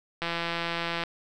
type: click train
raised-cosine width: 0.3 ms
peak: -14 dBFS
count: 139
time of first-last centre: 0.22-1.037 s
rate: 169 Hz
effects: none